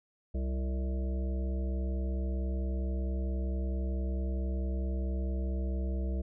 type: harmonic tone with a mistuned harmonic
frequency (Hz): 64.5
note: C2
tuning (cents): -24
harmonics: 1 / 3 / 5 / 7 / 9 / 10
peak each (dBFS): -30 / -40 / -44 / -47 / -49 / -50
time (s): 0.34-6.22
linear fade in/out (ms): 10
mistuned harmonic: 5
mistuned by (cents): +57
effects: none